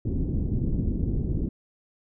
pink low-pass noise, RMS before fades -26 dBFS, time 0.05-1.49 s, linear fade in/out 5 ms, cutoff 310 Hz, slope 24 dB/octave, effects none

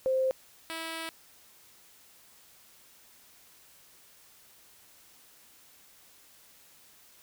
sine / 5% pulse tone pair in turn, 523.3 / 325.9 Hz, C5 / E4, 0 / -20 cents, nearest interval minor sixth, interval 820 cents, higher first, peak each -24 / -24 dBFS, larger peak neither, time 0.06-0.31 / 0.7-1.09 s, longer second, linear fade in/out 0 ms, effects white hiss -58 dBFS RMS until 7.22 s

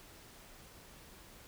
silence, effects pink hiss -56 dBFS RMS until 1.47 s

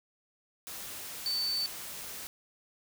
sine tone in noise, 4530 Hz, C#8, 37 cents sharp, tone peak -29 dBFS, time 1.26-1.66 s, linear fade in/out 0 ms, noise white, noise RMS -42 dBFS, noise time 0.67-2.27 s, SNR +10 dB, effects none

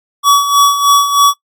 square tone with tremolo, 1136 Hz, C#6, 42 cents sharp, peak -5 dBFS, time 0.23-1.34 s, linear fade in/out 50 ms, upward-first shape sine, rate 3.2 Hz, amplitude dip 65%, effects noise-tail reverb RT60 0.1 s tail -21 dB re dry + AAC 64 kbps

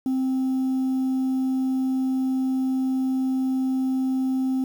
sine tone, 261.6 Hz, C4, in tune, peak -18 dBFS, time 0.06-4.64 s, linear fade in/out 2 ms, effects tanh soft clip ceiling -20 dBFS + 8-bit

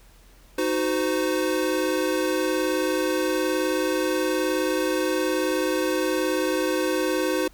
square chord, C diminished, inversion first, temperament equal with one note detuned, 311.1 / 370 / 511.9 Hz, Eb4 / Gb4 / C5, 0 / 0 / -38 cents, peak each -27 dBFS, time 0.58-7.48 s, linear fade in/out 5 ms, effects added 42 Hz sine -51 dBFS peak until 7.53 s + pink hiss -56 dBFS RMS until 7.53 s

